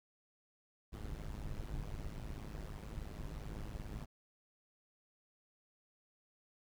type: noise with amplitude modulation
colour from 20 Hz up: brown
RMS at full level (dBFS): -40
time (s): 0.92-4.06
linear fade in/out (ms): 20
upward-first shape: sine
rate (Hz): 105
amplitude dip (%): 90
effects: none